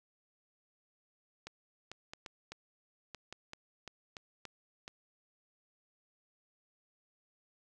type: clicks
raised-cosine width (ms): 0.2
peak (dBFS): -27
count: 12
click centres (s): 1.47 / 1.916 / 2.135 / 2.262 / 2.52 / 3.147 / 3.326 / 3.534 / 3.877 / 4.168 / 4.453 / 4.879
effects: 11-bit